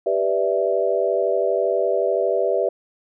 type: chord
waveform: sine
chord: E minor seventh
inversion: first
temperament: equal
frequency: 392 / 493.9 / 587.3 / 659.3 Hz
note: G4 / B4 / D5 / E5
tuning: 0 / 0 / 0 / 0 cents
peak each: -23 dBFS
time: 0.06-2.69 s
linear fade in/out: 5 ms
effects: none